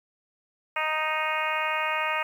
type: harmonic tone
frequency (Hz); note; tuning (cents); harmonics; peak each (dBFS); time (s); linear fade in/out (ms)
311.1; D#4; 0; 2 / 3 / 4 / 5 / 6 / 7 / 8 / 9; -34 / -31 / -31 / -36 / -34 / -33 / -32 / -37; 0.76-2.23; 5
effects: 9-bit